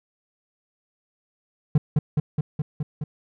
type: tone with echo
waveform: triangle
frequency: 150 Hz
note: D3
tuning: 37 cents sharp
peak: -11 dBFS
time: 1.75-1.78 s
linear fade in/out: 5 ms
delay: 210 ms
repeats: 6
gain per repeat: -2 dB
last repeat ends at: 3.04 s
effects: none